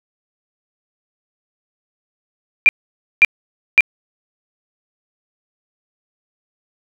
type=tone bursts; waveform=sine; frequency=2383 Hz; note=D7; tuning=25 cents sharp; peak=-4 dBFS; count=3; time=2.66-3.807 s; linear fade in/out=0 ms; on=29 ms; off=530 ms; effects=none